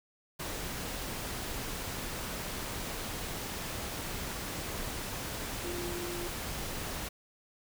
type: tone in noise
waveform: sine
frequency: 349.2 Hz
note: F4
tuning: in tune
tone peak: -38 dBFS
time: 5.64-6.28 s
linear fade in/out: 10 ms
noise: pink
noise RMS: -38 dBFS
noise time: 0.39-7.09 s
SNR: -3 dB
effects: none